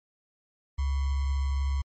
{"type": "tone with sample-and-hold", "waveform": "sine", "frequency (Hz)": 68.8, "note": "C#2", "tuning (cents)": -12, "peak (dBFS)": -24, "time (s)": [0.78, 1.82], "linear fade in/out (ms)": 10, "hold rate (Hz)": 1050, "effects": ["MP3 32 kbps"]}